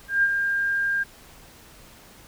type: tone with ADSR envelope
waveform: sine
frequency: 1603 Hz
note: G6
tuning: 38 cents sharp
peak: -15 dBFS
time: 0.08-1.04 s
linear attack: 150 ms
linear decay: 47 ms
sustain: -6 dB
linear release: 17 ms
effects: pink hiss -49 dBFS RMS until 2.27 s